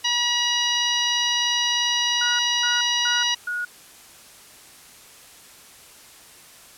harmonic tone, 963 Hz, B5, 44 cents flat, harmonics 1 / 2 / 3 / 4 / 5 / 6, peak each -30 / -28 / -23 / -26 / -31 / -28 dBFS, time 0.04-3.35 s, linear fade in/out 10 ms
sine tone bursts, 1450 Hz, F#6, 35 cents flat, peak -24 dBFS, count 4, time 2.21-3.65 s, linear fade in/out 5 ms, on 180 ms, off 240 ms
effects white hiss -47 dBFS RMS until 6.77 s + low-pass 12000 Hz 12 dB/octave

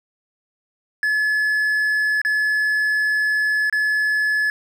triangle tone with dropouts, 1713 Hz, A6, 47 cents flat, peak -15 dBFS, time 1.03-4.5 s, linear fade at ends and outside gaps 1 ms, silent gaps 2.216-2.249 / 3.698-3.726 s, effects none

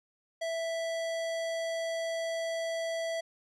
square tone, 659.3 Hz, E5, in tune, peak -32 dBFS, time 0.41-3.21 s, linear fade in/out 10 ms, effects low-pass 8000 Hz 12 dB/octave

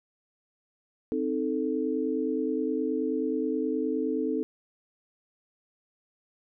sine chord, A diminished, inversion first, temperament equal, 261.6 / 311.1 / 440 Hz, C4 / Eb4 / A4, 0 / 0 / 0 cents, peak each -30 dBFS, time 1.12-4.43 s, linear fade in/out 0 ms, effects none

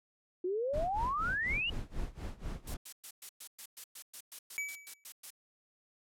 sine exponential sweep, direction up, 349.2 to 2944 Hz, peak -31 dBFS, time 0.44-1.7 s, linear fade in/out 5 ms
brown noise with tremolo, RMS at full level -37 dBFS, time 0.73-2.77 s, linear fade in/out 10 ms, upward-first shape sine, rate 4.1 Hz, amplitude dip 90%
blue noise bursts, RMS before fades -44 dBFS, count 15, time 2.67-5.305 s, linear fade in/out 5 ms, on 73 ms, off 110 ms
square tone with exponential decay, 2287 Hz, D7, 47 cents flat, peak -32 dBFS, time 4.58-5.04 s, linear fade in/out 0 ms, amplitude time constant 100 ms
effects low-pass 12000 Hz 12 dB/octave

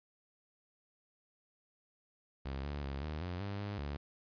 sawtooth tone with pitch steps, 67.7 / 72.2 / 68.8 / 76.6 / 89.1 / 100.1 / 102 / 71.8 Hz, C#2 / D2 / C#2 / D#2 / F2 / G2 / G#2 / D2, -40 / -29 / -12 / -27 / +35 / +37 / -31 / -39 cents, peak -34 dBFS, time 2.45-3.97 s, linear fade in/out 10 ms, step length 190 ms, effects resampled to 11025 Hz + 12-bit

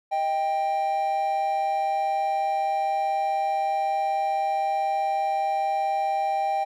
triangle tone pair together, 629.1 / 788 Hz, D#5 / G5, +19 / +9 cents, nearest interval major third, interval 390 cents, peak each -28 / -21 dBFS, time 0.11-6.65 s, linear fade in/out 20 ms, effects none

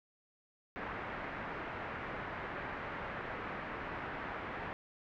white low-pass noise, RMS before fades -42 dBFS, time 0.76-4.73 s, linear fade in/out 0 ms, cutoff 1900 Hz, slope 24 dB/octave, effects none

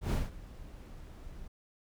brown noise with ADSR envelope, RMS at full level -27 dBFS, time 0.01-1.48 s, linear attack 110 ms, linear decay 180 ms, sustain -20 dB, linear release 7 ms, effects none

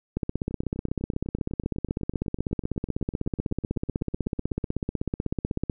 two click trains, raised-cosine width 3 ms, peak -24 / -13 dBFS, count 34 / 90, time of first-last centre 0.51-4.64 / 0.17-5.698 s, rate 7.99 / 16.1 Hz, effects none

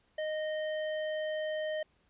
square tone, 619 Hz, D#5, 9 cents flat, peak -33 dBFS, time 0.18-1.83 s, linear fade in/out 5 ms, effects pink hiss -71 dBFS RMS until 2.09 s + resampled to 8000 Hz

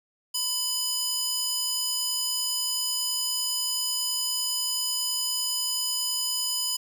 square tone with high-pass filter, 997 Hz, B5, 16 cents sharp, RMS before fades -28 dBFS, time 0.34-6.77 s, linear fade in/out 10 ms, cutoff 4700 Hz, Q 1.3, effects 9-bit

